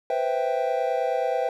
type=chord; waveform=triangle; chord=C major seventh; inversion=third; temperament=equal; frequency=493.9 / 523.3 / 659.3 / 784 Hz; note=B4 / C5 / E5 / G5; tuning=0 / 0 / 0 / 0 cents; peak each=-26 dBFS; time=0.1-1.49 s; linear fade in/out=2 ms; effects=none